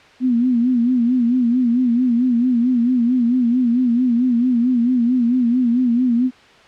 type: tone with vibrato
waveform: sine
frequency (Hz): 244.1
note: B3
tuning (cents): -20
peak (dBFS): -13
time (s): 0.2-6.31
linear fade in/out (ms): 50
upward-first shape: sine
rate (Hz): 4.5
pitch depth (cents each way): 93
effects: white hiss -46 dBFS RMS until 6.67 s + low-pass 3000 Hz 12 dB/octave